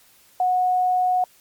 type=tone; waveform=sine; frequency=732 Hz; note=F#5; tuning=19 cents flat; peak=-17 dBFS; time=0.4-1.24 s; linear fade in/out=2 ms; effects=white hiss -55 dBFS RMS until 1.4 s + Opus 48 kbps